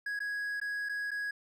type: tone with dropouts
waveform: triangle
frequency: 1661.2 Hz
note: G#6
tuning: in tune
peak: -31 dBFS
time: 0.06-1.31 s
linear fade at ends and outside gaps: 5 ms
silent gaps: 0.192-0.202 / 0.601-0.614 / 0.889-0.893 / 1.108-1.114 s
effects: none